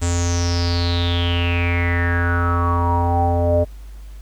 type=tone with low-pass filter sweep; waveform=square; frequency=86.5 Hz; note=F2; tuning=16 cents flat; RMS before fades=-18 dBFS; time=0.01-3.65 s; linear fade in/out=20 ms; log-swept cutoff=7700 to 570 Hz; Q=9.2; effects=added 50 Hz sine -33 dBFS peak until 4.21 s + pink hiss -52 dBFS RMS until 4.21 s